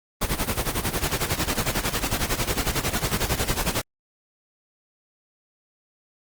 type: noise with tremolo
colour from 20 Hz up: pink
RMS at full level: -22 dBFS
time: 0.21-3.82 s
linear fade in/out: 10 ms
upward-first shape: sine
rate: 11 Hz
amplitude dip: 80%
effects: Opus 24 kbps